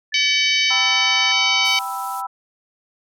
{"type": "tone with pitch glide", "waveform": "sine", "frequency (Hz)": [1744, 1766.3], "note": ["A6", "A6"], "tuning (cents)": [-16, 6], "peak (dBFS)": -29, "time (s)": [0.12, 1.32], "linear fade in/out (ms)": 5, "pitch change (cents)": 22, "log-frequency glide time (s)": [0.27, 0.71]}
{"type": "harmonic tone", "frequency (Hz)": 759, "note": "F#5", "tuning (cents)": 44, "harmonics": [3, 4, 5, 6, 7, 8], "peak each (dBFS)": [-19, -20, -25, -24, -28, -29], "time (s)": [0.14, 1.79], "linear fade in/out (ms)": 2}
{"type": "chord", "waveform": "sine", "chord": "E minor", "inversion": "first", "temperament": "equal", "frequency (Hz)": [784, 987.8, 1318.5], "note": ["G5", "B5", "E6"], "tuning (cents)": [0, 0, 0], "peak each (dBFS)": -28, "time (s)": [0.7, 2.27], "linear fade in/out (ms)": 10}
{"type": "noise", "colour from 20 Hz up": "violet", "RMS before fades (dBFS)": -32, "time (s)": [1.64, 2.22], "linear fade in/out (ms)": 20}
{"effects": ["low-pass 12000 Hz 12 dB/octave"]}